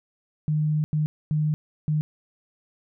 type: tone bursts at uneven times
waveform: sine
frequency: 152.5 Hz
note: D#3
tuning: 34 cents flat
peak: -20 dBFS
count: 4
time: 0.48-0.84 / 0.93-1.06 / 1.31-1.54 / 1.88-2.01 s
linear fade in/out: 0 ms
effects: none